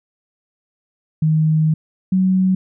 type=tone pair in turn; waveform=sine; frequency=156.6 / 187.22 Hz; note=D#3 / F#3; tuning=+11 / +21 cents; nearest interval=minor third; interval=310 cents; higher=second; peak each=-12 dBFS; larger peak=neither; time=1.22-1.74 / 2.12-2.55 s; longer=first; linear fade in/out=5 ms; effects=none